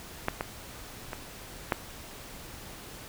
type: clicks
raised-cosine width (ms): 0.5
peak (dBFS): -11 / -15 / -20 / -9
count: 4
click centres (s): 0.284 / 0.409 / 1.132 / 1.722
effects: pink hiss -45 dBFS RMS until 3.08 s